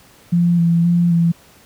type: tone with vibrato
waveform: sine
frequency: 170.8 Hz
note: F3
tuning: 38 cents flat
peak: -11 dBFS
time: 0.32-1.32 s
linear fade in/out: 10 ms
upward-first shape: square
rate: 1.9 Hz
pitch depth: 21 cents each way
effects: pink hiss -48 dBFS RMS until 1.65 s + high-pass 60 Hz 12 dB/octave